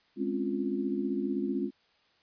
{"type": "chord", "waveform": "sine", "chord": "Db major seventh", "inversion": "second", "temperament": "equal", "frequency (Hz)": [207.7, 261.6, 277.2, 349.2], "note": ["Ab3", "C4", "Db4", "F4"], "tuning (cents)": [0, 0, 0, 0], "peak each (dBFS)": -34, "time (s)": [0.16, 1.71], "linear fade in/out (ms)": 50, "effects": ["white hiss -67 dBFS RMS until 2.22 s", "resampled to 11025 Hz"]}